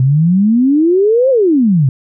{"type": "exponential two-way sweep", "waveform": "sine", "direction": "up then down", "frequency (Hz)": [125.1, 547, 125.1], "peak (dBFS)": -7, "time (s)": [0, 1.89], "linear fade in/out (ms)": 2, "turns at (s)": 1.3, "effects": []}